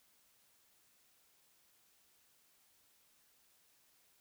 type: silence
effects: white hiss -71 dBFS RMS until 4.2 s